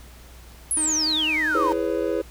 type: exponential sweep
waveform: sine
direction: down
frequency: 11175 to 904 Hz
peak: -20 dBFS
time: 0.71-1.72 s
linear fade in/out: 0 ms
type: tone with vibrato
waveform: 45% pulse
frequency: 311.1 Hz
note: D#4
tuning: in tune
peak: -29 dBFS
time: 0.77-1.73 s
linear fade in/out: 0 ms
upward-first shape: sine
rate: 10 Hz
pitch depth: 24 cents each way
type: chord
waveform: triangle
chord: C# minor seventh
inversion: first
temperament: just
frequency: 332.6 / 415.8 / 498.9 / 554.4 Hz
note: E4 / G#4 / B4 / C#5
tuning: +16 / +2 / +17 / 0 cents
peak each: -25 / -25 / -25 / -27 dBFS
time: 1.54-2.22 s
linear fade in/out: 10 ms
effects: added 60 Hz sine -44 dBFS peak until 2.3 s + pink hiss -49 dBFS RMS until 2.3 s